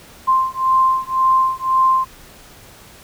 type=beating tone pair; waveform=sine; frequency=1046.5 / 1048.4 Hz; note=C6 / C6; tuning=0 / +3 cents; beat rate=1.9 Hz; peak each=-16 dBFS; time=0.27-2.05 s; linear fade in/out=20 ms; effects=pink hiss -43 dBFS RMS until 3.03 s